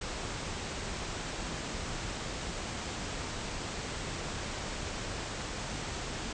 pink low-pass noise, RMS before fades -38 dBFS, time 0.01-6.33 s, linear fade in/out 5 ms, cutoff 8300 Hz, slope 96 dB/octave, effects none

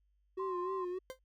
triangle tone with vibrato, 370.4 Hz, F#4, 2 cents sharp, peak -34 dBFS, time 0.37-0.99 s, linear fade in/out 10 ms, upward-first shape sine, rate 3.4 Hz, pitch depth 70 cents each way
sine tone, 1046.5 Hz, C6, in tune, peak -38 dBFS, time 0.39-0.85 s, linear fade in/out 10 ms
40% pulse tone with exponential decay, 520 Hz, C5, 11 cents flat, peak -37 dBFS, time 1.1-1.19 s, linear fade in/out 0 ms, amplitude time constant 19 ms
effects added 50 Hz sine -70 dBFS peak until 1.24 s

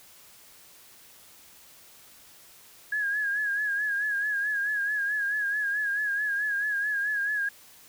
sine tone with vibrato, 1661.2 Hz, G#6, in tune, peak -25 dBFS, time 2.92-7.49 s, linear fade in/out 5 ms, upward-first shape sine, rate 4.6 Hz, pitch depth 59 cents each way, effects white hiss -53 dBFS RMS until 7.88 s

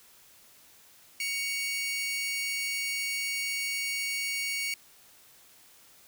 sawtooth tone pair together, 2236 / 2797 Hz, C#7 / F7, +14 / +2 cents, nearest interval major third, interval 388 cents, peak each -27 / -35 dBFS, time 1.2-4.74 s, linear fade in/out 2 ms, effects white hiss -57 dBFS RMS until 6.07 s

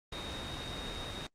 sine tone in noise, 3735 Hz, A#7, 3 cents sharp, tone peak -43 dBFS, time 0.12-1.27 s, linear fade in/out 5 ms, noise pink, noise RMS -40 dBFS, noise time 0.12-1.27 s, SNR -6 dB, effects low-pass 6000 Hz 12 dB/octave + Opus 32 kbps

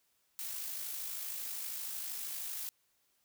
blue noise with amplitude modulation, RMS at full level -39 dBFS, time 0.39-2.69 s, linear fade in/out 0 ms, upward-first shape sine, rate 52.8 Hz, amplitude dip 35%, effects white hiss -75 dBFS RMS until 3.24 s

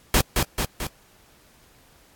pink noise with echo, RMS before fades -17 dBFS, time 0.14-0.21 s, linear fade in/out 2 ms, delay 220 ms, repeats 3, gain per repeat -4 dB, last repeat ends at 0.87 s, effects pink hiss -56 dBFS RMS until 2.15 s + AAC 64 kbps

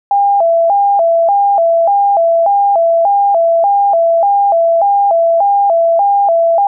sine tone with vibrato, 733 Hz, F#5, 16 cents flat, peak -7 dBFS, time 0.11-6.67 s, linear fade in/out 2 ms, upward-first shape square, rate 1.7 Hz, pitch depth 160 cents each way, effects none

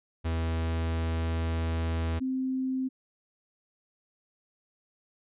45% pulse / sine tone pair in turn, 81.8 / 260.8 Hz, E2 / C4, -13 / -5 cents, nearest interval octave + minor sixth, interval 2008 cents, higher second, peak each -27 dBFS, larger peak neither, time 0.24-2.2 / 2.2-2.89 s, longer first, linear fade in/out 20 ms, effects resampled to 8000 Hz

